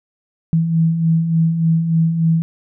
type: beating tone pair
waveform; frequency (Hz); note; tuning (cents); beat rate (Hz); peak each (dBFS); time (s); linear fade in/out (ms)
sine; 160.8 / 164.2; E3 / E3; -43 / -6; 3.4; -22 / -13; 0.53-2.42; 0
effects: none